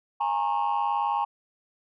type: tone cluster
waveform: sine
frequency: 822 / 921 / 1089 Hz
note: G#5 / A#5 / C#6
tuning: -18 / -21 / -31 cents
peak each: -25 / -26 / -28 dBFS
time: 0.2-1.25 s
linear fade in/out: 10 ms
effects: tanh soft clip ceiling -19 dBFS